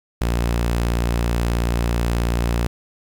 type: tone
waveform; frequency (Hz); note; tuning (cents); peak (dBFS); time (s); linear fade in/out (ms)
sawtooth; 58.5; A#1; +7; -14; 0.21-2.67; 5
effects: 8-bit